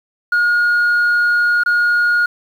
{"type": "tone with dropouts", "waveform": "sine", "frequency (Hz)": 1434, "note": "F6", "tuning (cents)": 45, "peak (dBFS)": -9, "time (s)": [0.32, 2.26], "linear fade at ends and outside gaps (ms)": 5, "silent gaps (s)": [1.636, 1.66], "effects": ["tanh soft clip ceiling -10 dBFS", "7-bit"]}